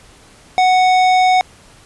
sine tone with hard clipping, 740 Hz, F#5, in tune, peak -11 dBFS, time 0.58-1.41 s, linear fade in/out 0 ms, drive 13 dB, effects pink hiss -45 dBFS RMS until 1.85 s + resampled to 24000 Hz

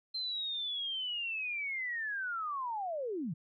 sine linear sweep, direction down, 4141 to 136.4 Hz, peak -34 dBFS, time 0.14-3.34 s, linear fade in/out 10 ms, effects none

